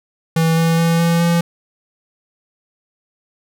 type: tone with pitch steps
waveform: square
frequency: 163.2 / 164.91 / 166.63 / 168.37 / 170.13 Hz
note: E3 / E3 / E3 / E3 / F3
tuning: -17 / +1 / +19 / +37 / -45 cents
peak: -13 dBFS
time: 0.36-1.41 s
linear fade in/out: 5 ms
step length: 210 ms
effects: none